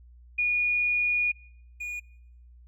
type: tone pair in turn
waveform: sine / triangle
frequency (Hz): 2446 / 2446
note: D#7 / D#7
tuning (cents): -30 / -30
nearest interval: unison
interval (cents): 0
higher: neither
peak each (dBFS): -22 / -30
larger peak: first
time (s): 0.38-1.32 / 1.8-2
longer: first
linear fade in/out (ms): 10
effects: noise-tail reverb RT60 0.9 s tail -25 dB re dry + added 60 Hz sine -49 dBFS peak until 2.67 s